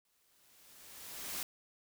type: noise with exponential growth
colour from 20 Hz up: white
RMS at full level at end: -38 dBFS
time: 0.05-1.43 s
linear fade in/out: 2 ms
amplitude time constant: 300 ms
effects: none